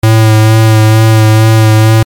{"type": "tone with vibrato", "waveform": "square", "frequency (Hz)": 110, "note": "A2", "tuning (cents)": 0, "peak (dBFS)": -3, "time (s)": [0.03, 2.03], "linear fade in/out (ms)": 5, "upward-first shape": "sine", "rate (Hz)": 2.2, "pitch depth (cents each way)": 20, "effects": ["MP3 96 kbps"]}